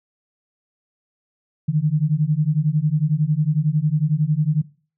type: beating tone pair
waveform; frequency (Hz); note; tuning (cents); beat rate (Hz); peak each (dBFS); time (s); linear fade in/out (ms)
sine; 146.83 / 157.83; D3 / D#3; 0 / +25; 11; -19; 1.68-4.62; 10
effects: noise-tail reverb RT60 0.4 s tail -20 dB re dry